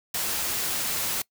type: noise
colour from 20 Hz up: white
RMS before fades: -28 dBFS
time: 0.14-1.22 s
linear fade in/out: 5 ms
effects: noise-tail reverb RT60 0.1 s tail -23 dB re dry